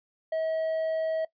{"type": "tone", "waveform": "triangle", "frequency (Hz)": 641, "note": "E5", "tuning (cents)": -49, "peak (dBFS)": -24, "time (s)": [0.32, 1.25], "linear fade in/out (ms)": 5, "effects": ["noise-tail reverb RT60 0.1 s tail -19 dB re dry", "resampled to 11025 Hz"]}